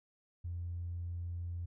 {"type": "tone with tanh clipping", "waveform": "triangle", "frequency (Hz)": 86.6, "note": "F2", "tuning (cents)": -14, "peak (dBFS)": -37, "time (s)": [0.44, 1.66], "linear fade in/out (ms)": 10, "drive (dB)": 4, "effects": []}